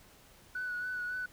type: tone with vibrato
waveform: sine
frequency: 1480 Hz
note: F#6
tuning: in tune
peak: -33 dBFS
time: 0.55-1.26 s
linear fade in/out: 5 ms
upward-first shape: sine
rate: 3.6 Hz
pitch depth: 26 cents each way
effects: tanh soft clip ceiling -30 dBFS + pink hiss -59 dBFS RMS until 1.32 s